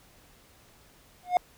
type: tone with exponential growth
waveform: triangle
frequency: 719 Hz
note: F#5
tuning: 50 cents flat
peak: -13 dBFS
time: 1.23-1.37 s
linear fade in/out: 1 ms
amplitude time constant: 29 ms
effects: pink hiss -58 dBFS RMS until 1.57 s